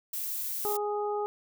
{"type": "noise", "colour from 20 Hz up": "violet", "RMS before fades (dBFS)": -34, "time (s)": [0.13, 0.77], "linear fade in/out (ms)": 5}
{"type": "harmonic tone", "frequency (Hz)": 415, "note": "G#4", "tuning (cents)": -1, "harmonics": [1, 2, 3], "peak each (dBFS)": [-30, -33, -39], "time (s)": [0.65, 1.26], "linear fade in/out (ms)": 0}
{"effects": []}